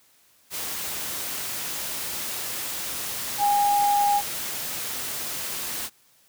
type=tone in noise; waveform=sine; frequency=816 Hz; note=G#5; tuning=31 cents flat; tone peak=-18 dBFS; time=3.38-4.22 s; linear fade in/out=50 ms; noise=white; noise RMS=-31 dBFS; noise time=0.5-5.9 s; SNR=+10 dB; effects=white hiss -60 dBFS RMS until 6.28 s + high-pass 60 Hz 12 dB/octave